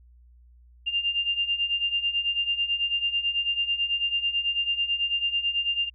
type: beating tone pair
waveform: sine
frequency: 2791 / 2800.1 Hz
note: F7 / F7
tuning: -2 / +4 cents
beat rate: 9.1 Hz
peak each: -29 / -25 dBFS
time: 0.86-5.9 s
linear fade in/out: 20 ms
effects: added 60 Hz sine -51 dBFS peak until 5.94 s